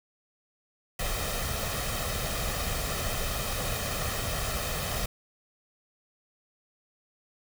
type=noise with comb filter; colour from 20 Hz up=pink; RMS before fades=-31 dBFS; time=0.99-5.06 s; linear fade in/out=5 ms; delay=1.6 ms; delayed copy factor=+0.6; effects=none